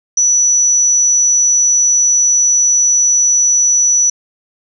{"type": "tone", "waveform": "sine", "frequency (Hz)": 5920, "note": "F#8", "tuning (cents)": 0, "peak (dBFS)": -8, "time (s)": [0.17, 4.1], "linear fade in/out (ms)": 5, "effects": []}